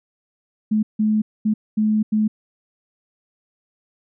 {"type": "tone bursts at uneven times", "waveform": "sine", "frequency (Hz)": 214.7, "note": "A3", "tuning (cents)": -42, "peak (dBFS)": -15, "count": 5, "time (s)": [[0.71, 0.83], [0.99, 1.22], [1.45, 1.54], [1.77, 2.03], [2.12, 2.28]], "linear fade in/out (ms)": 10, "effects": []}